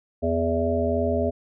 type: harmonic tone with a mistuned harmonic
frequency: 82.8 Hz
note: E2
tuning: 8 cents sharp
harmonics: 1 / 3 / 5 / 7 / 8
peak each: -27 / -27 / -27 / -27 / -27 dBFS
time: 0.22-1.31 s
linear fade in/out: 20 ms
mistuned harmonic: 1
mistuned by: +22 cents
effects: none